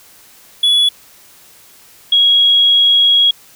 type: tone pair in turn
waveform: triangle / sine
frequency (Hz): 3402 / 3311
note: G#7 / G#7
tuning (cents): +41 / -6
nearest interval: unison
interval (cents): 47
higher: first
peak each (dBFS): -7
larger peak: neither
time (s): 0.63-0.89 / 2.12-3.31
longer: second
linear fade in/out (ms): 5
effects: white hiss -44 dBFS RMS until 3.55 s